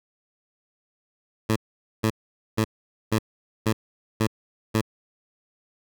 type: tone bursts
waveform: 15% pulse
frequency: 110 Hz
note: A2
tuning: in tune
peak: -13 dBFS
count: 7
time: 1.49-4.814 s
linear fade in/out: 10 ms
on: 72 ms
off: 470 ms
effects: none